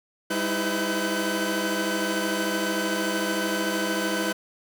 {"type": "tone cluster", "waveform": "sawtooth", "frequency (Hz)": [200.4, 317.6, 330.9, 505, 1523], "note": ["G3", "D#4", "E4", "B4", "F#6"], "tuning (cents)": [38, 36, 7, 39, 50], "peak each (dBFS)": -27, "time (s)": [0.3, 4.33], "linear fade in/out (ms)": 10, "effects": []}